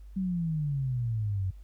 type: exponential sweep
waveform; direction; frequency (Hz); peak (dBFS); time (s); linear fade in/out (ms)
sine; down; 194.4 to 91.4; -27; 0.16-1.51; 10
effects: added 50 Hz sine -44 dBFS peak until 1.63 s + pink hiss -70 dBFS RMS until 1.63 s